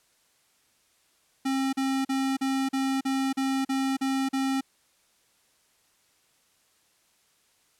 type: tone bursts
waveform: square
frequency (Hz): 267.9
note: C4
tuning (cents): +41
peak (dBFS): -25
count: 10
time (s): 1.45-4.61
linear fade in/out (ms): 10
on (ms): 280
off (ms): 40
effects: white hiss -66 dBFS RMS until 7.79 s + low-pass 11000 Hz 12 dB/octave